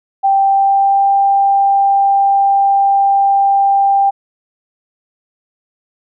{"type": "tone with pitch glide", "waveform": "sine", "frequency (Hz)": [784, 791.7], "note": ["G5", "G5"], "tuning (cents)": [0, 17], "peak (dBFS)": -8, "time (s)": [0.23, 4.11], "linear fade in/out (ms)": 20, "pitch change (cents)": 17, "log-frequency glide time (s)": [0.41, 1.1], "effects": []}